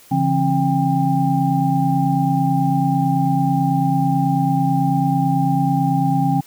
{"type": "tone cluster", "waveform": "sine", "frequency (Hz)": [140.2, 169.3, 267.9, 796], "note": ["C#3", "E3", "C4", "G5"], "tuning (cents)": [20, 46, 41, 26], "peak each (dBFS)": -20, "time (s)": [0.11, 6.41], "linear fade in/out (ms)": 10, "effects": ["white hiss -47 dBFS RMS until 6.46 s"]}